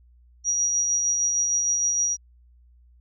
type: tone with tremolo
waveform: sine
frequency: 5760 Hz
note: F#8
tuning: 47 cents flat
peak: -19 dBFS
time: 0.44-2.17 s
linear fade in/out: 50 ms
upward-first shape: sine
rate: 6.5 Hz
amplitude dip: 30%
effects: added 60 Hz sine -52 dBFS peak until 3 s